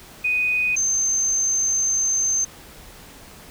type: tone pair in turn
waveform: sine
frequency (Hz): 2490 / 6274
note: D#7 / G8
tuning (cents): +1 / +1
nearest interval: octave + major third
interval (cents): 1600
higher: second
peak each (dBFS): -18 / -18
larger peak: neither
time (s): 0.24-0.76 / 0.76-2.45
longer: second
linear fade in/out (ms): 10
effects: pink hiss -44 dBFS RMS until 3.5 s